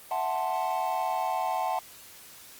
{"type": "chord", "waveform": "triangle", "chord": "F# half-diminished seventh", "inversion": "third", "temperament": "equal", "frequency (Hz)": [659.3, 740, 880, 1046.5], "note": ["E5", "F#5", "A5", "C6"], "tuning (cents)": [0, 0, 0, 0], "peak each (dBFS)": [-33, -28, -29, -34], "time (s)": [0.11, 1.79], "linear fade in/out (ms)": 2, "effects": ["white hiss -49 dBFS RMS until 2.59 s", "Opus 32 kbps"]}